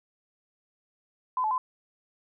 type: tone with pitch steps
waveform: sine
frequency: 1015 / 865 / 1020 Hz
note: B5 / A5 / C6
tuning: +47 / -30 / -44 cents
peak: -24 dBFS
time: 1.37-1.58 s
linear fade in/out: 2 ms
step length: 70 ms
effects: none